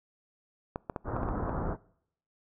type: clicks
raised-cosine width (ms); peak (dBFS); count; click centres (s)
1; -19; 7; 0.759 / 0.898 / 0.962 / 1.165 / 1.232 / 1.288 / 1.494
type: low-pass noise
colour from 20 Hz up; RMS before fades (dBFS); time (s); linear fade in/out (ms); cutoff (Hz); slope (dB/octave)
pink; -33; 1.04-1.77; 50; 1400; 48
effects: noise-tail reverb RT60 0.7 s tail -23 dB re dry